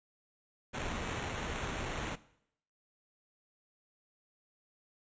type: noise with sample-and-hold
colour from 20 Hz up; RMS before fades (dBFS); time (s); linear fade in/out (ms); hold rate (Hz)
pink; -38; 0.73-2.16; 20; 4900
effects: noise-tail reverb RT60 0.7 s tail -18 dB re dry + resampled to 16000 Hz